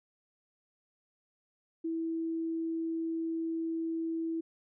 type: tone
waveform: sine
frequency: 327.5 Hz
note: E4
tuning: 11 cents flat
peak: -31 dBFS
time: 1.84-4.41 s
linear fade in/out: 10 ms
effects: none